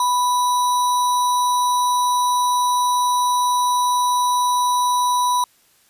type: tone with sample-and-hold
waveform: sine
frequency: 987.8 Hz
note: B5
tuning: in tune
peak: -15 dBFS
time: 0-5.44 s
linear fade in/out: 2 ms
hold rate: 4900 Hz
effects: white hiss -57 dBFS RMS until 5.89 s + resampled to 32000 Hz